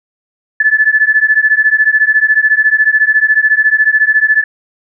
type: beating tone pair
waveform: sine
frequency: 1728 / 1742 Hz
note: A6 / A6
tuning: -32 / -18 cents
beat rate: 14 Hz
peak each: -10 dBFS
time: 0.6-4.44 s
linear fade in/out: 5 ms
effects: none